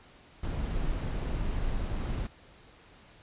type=noise; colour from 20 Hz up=brown; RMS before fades=-31 dBFS; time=0.43-2.27 s; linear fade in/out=5 ms; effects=pink hiss -56 dBFS RMS until 3.22 s + resampled to 8000 Hz